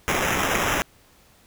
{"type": "noise with sample-and-hold", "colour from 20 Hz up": "violet", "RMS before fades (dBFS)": -23, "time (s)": [0.08, 0.82], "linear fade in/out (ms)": 0, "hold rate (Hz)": 4410, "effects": ["pink hiss -56 dBFS RMS until 1.46 s"]}